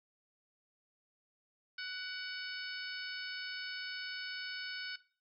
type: harmonic tone with a mistuned harmonic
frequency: 743 Hz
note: F#5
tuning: 7 cents sharp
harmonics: 2 / 3 / 4 / 5 / 6 / 7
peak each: -42 / -48 / -49 / -51 / -47 / -51 dBFS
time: 1.78-4.96 s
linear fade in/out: 5 ms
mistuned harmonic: 3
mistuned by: +24 cents
effects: noise-tail reverb RT60 0.4 s tail -17 dB re dry